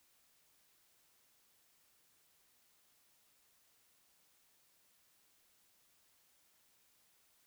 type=silence; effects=white hiss -72 dBFS RMS until 7.46 s